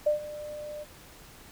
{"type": "tone with ADSR envelope", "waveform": "sine", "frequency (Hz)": 598, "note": "D5", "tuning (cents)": 31, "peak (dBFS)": -19, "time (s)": [0.06, 0.85], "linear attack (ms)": 10, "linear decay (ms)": 120, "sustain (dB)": -17, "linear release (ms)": 27, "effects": ["pink hiss -51 dBFS RMS until 1.51 s"]}